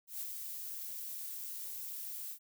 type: noise with ADSR envelope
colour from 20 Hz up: violet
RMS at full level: -39 dBFS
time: 0.07-2.39 s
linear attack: 140 ms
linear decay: 45 ms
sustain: -4 dB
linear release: 81 ms
effects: none